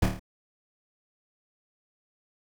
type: noise with echo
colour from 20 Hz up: brown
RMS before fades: -21 dBFS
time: 0.02-0.06 s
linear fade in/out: 5 ms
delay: 27 ms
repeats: 5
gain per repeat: -4 dB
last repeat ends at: 0.195 s
effects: none